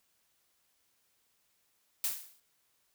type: noise with exponential decay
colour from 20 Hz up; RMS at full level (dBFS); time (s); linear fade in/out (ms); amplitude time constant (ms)
blue; -29; 2.04-2.4; 2; 77
effects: white hiss -74 dBFS RMS until 2.94 s